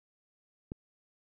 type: click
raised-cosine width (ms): 3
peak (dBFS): -25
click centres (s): 0.719
effects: none